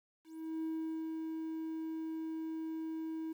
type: tone with ADSR envelope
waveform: triangle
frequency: 320.5 Hz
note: E4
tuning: 49 cents flat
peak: -32 dBFS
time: 0.24-3.33 s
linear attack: 390 ms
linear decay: 440 ms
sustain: -3 dB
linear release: 10 ms
effects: tanh soft clip ceiling -29 dBFS + 11-bit